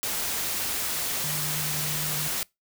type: tone in noise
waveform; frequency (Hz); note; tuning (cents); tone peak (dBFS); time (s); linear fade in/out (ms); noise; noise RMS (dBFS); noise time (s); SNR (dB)
sine; 151.1; D3; +50; -34; 1.24-2.28; 0; white; -29; 0.03-2.43; -8
effects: noise-tail reverb RT60 0.2 s tail -24 dB re dry